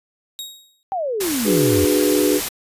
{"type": "tone with exponential decay", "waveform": "sawtooth", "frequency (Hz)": 3776, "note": "A#7", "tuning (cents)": 22, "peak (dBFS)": -23, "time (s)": [0.39, 0.83], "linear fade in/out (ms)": 0, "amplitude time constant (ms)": 95}
{"type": "exponential sweep", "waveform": "sine", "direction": "down", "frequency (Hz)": [799, 81.4], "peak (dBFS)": -20, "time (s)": [0.92, 1.85], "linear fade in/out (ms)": 0}
{"type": "noise", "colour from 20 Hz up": "white", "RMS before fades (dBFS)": -24, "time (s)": [1.2, 2.49], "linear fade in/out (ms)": 10}
{"type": "chord", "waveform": "sine", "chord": "G# half-diminished seventh", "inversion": "second", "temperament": "equal with one note detuned", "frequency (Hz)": [298.3, 370, 415.3, 493.9], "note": ["D4", "F#4", "G#4", "B4"], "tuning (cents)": [27, 0, 0, 0], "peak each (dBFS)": [-18, -21, -20, -22], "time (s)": [1.44, 2.41], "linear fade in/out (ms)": 50}
{"effects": ["resampled to 32000 Hz"]}